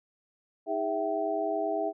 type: tone cluster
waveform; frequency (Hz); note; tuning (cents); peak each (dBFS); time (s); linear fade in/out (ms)
sine; 316.9 / 407.2 / 660 / 768; D#4 / G#4 / E5 / G5; +32 / -34 / +2 / -36; -35 / -33 / -30 / -34; 0.66-1.93; 50
effects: none